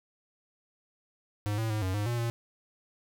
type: tone with pitch steps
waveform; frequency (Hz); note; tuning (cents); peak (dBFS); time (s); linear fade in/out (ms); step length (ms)
square; 103.9 / 111.9 / 107.3 / 93.4 / 103.9 / 119.3 / 117; G#2 / A2 / A2 / F#2 / G#2 / A#2 / A#2; +1 / +30 / -43 / +17 / +1 / +41 / +7; -29; 1.46-2.3; 0; 120
effects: none